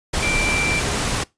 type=tone in noise; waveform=sine; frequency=2349 Hz; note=D7; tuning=in tune; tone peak=-21 dBFS; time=0.22-0.8 s; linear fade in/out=10 ms; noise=pink; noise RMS=-22 dBFS; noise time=0.13-1.24 s; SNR=-2 dB; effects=noise-tail reverb RT60 0.2 s tail -22 dB re dry + resampled to 22050 Hz